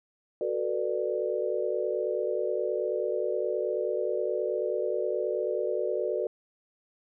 sine chord, B minor seventh, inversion second, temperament just, 370.4 / 444.5 / 493.9 / 592.7 Hz, F#4 / A4 / B4 / D5, +2 / +18 / 0 / +16 cents, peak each -32 dBFS, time 0.41-6.27 s, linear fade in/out 2 ms, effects none

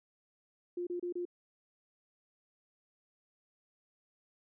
sine tone bursts, 352.5 Hz, F4, 16 cents sharp, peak -34 dBFS, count 4, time 0.77-1.253 s, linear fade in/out 5 ms, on 99 ms, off 29 ms, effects none

